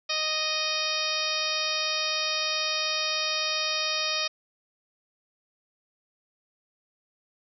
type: harmonic tone with a mistuned harmonic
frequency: 621 Hz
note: D#5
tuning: 3 cents flat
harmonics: 1 / 2 / 3 / 4 / 5 / 6 / 7 / 8 / 9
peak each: -36 / -35 / -38 / -32 / -36 / -33 / -35 / -33 / -34 dBFS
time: 0.09-4.28 s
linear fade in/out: 10 ms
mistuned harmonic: 7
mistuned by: +31 cents
effects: none